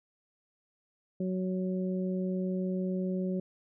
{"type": "harmonic tone", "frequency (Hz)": 185.4, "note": "F#3", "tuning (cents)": 4, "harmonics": [1, 2, 3], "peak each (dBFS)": [-30, -36, -40], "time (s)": [1.2, 3.4], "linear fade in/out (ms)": 5, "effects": []}